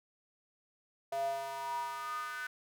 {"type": "tone with high-pass filter sweep", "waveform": "square", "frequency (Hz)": 136.4, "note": "C#3", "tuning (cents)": -28, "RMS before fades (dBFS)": -38, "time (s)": [1.12, 2.47], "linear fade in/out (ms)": 5, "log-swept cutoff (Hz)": [630, 1500], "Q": 8.8, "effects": []}